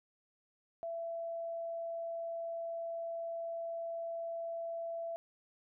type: tone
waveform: sine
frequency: 669 Hz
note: E5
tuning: 25 cents sharp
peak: -37 dBFS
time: 0.83-5.16 s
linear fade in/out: 0 ms
effects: none